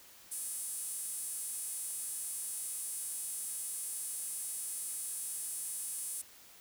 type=tone with high-pass filter; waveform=sawtooth; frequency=422.3 Hz; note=G#4; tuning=29 cents sharp; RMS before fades=-40 dBFS; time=0.31-6.22 s; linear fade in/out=10 ms; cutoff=9500 Hz; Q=4.2; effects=white hiss -57 dBFS RMS until 6.6 s